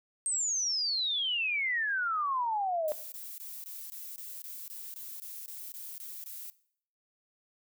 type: exponential sweep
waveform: sine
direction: down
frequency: 8520 to 592 Hz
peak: -28 dBFS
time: 0.26-2.92 s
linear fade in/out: 0 ms
type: noise bursts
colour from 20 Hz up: violet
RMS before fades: -43 dBFS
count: 14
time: 2.88-6.5 s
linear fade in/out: 0 ms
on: 240 ms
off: 20 ms
effects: noise-tail reverb RT60 0.6 s tail -19 dB re dry